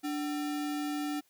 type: tone with sample-and-hold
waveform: sine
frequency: 293.7 Hz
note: D4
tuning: in tune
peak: -31 dBFS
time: 0.03-1.21 s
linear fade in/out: 20 ms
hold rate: 1050 Hz
effects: white hiss -69 dBFS RMS until 1.29 s